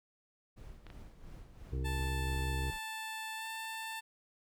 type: noise with tremolo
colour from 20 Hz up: brown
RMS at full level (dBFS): -49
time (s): 0.56-2.79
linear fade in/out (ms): 20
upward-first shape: sine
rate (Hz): 2.9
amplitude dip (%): 55
type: clicks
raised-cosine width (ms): 0.3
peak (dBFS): -36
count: 2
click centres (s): 0.867 / 0.902
type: harmonic tone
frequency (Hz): 65.41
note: C2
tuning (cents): 0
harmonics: 1 / 2 / 4 / 5 / 6 / 7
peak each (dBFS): -34 / -39 / -50 / -48 / -50 / -49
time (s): 1.72-2.71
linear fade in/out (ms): 10
type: tone with pitch glide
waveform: 15% pulse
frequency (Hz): 880 to 889.2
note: A5 to A5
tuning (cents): 0 to +18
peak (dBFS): -33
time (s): 1.84-4.01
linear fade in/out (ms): 20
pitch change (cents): +18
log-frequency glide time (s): 3.36-3.45
effects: none